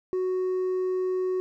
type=tone with hard clipping; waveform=triangle; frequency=370 Hz; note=F#4; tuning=in tune; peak=-23 dBFS; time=0.13-1.4 s; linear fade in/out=0 ms; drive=1 dB; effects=none

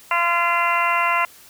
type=harmonic tone; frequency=343.4 Hz; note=F4; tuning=29 cents flat; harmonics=2 / 3 / 4 / 5 / 6 / 7 / 8; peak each=-26 / -20 / -24 / -32 / -24 / -31 / -25 dBFS; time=0.11-1.25 s; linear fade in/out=2 ms; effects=white hiss -47 dBFS RMS until 1.49 s

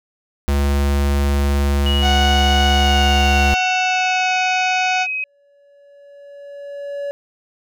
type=tone; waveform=square; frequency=70.6 Hz; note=C#2; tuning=32 cents sharp; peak=-15 dBFS; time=0.48-3.54 s; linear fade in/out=0 ms
type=tone with pitch glide; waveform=sine; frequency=2909 to 2532 Hz; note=F#7 to D#7; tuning=-30 to +30 cents; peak=-20 dBFS; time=1.86-5.24 s; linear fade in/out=2 ms; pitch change=-240 cents; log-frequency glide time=2.73-4.38 s
type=harmonic tone; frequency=740 Hz; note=F#5; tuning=in tune; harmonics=1 / 2 / 3 / 4 / 5 / 6 / 7 / 8 / 9; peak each=-18 / -24 / -28 / -30 / -32 / -34 / -35 / -36 / -37 dBFS; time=2.01-5.07 s; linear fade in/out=50 ms
type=tone with exponential growth; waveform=triangle; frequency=568 Hz; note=C#5; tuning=42 cents sharp; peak=-19 dBFS; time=4.99-7.11 s; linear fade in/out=0 ms; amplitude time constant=460 ms
effects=none

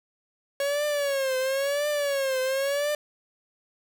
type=tone with vibrato; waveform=45% pulse; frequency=554.4 Hz; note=C#5; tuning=in tune; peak=-24 dBFS; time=0.6-2.95 s; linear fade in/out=2 ms; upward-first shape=triangle; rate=0.97 Hz; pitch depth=130 cents each way; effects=none

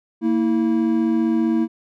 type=tone pair together; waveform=triangle; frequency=230 / 325.3 Hz; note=A#3 / E4; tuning=-23 / -23 cents; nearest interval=tritone; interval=600 cents; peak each=-17 dBFS; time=0.21-1.68 s; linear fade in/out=50 ms; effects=none

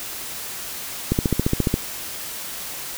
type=click train; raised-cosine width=3 ms; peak=-5 dBFS; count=10; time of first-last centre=1.12-1.741 s; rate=14.5 Hz; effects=white hiss -32 dBFS RMS until 2.97 s

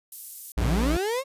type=high-pass noise; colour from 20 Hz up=white; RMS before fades=-38 dBFS; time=0.12-0.52 s; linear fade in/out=2 ms; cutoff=9900 Hz; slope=12 dB/octave
type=linear sweep; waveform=35% pulse; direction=up; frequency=51.91 to 554.4 Hz; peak=-23 dBFS; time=0.57-1.24 s; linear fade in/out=50 ms
type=tone; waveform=square; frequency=58.27 Hz; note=A#1; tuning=in tune; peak=-24 dBFS; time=0.57-0.97 s; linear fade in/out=5 ms
effects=resampled to 32000 Hz

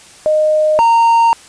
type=tone pair in turn; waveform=sine / triangle; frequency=616 / 923 Hz; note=D#5 / A#5; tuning=-17 / -17 cents; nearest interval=perfect fifth; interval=700 cents; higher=second; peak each=-9 / -5 dBFS; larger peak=second; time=0.26-0.79 / 0.79-1.33 s; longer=second; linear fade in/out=0 ms; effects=white hiss -40 dBFS RMS until 1.48 s + resampled to 22050 Hz

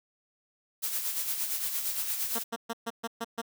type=noise with tremolo; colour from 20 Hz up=blue; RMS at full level=-30 dBFS; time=0.82-2.44 s; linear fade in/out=20 ms; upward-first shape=sine; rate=8.7 Hz; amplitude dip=50%
type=tone bursts; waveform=10% pulse; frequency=230 Hz; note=A#3; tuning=23 cents flat; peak=-23 dBFS; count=7; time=2.35-3.417 s; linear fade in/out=10 ms; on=41 ms; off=130 ms
effects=none

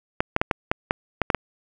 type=clicks; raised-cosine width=0.5 ms; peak=-4 dBFS; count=9; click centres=0.205 / 0.364 / 0.415 / 0.512 / 0.715 / 0.909 / 1.217 / 1.302 / 1.347 s; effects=none

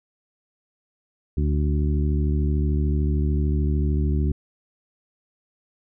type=harmonic tone with a mistuned harmonic; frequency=73.42 Hz; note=D2; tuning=in tune; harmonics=1 / 2 / 3 / 4 / 5; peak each=-20 / -26 / -30 / -32 / -34 dBFS; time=1.37-4.32 s; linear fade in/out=5 ms; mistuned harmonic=5; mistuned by=+20 cents; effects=none

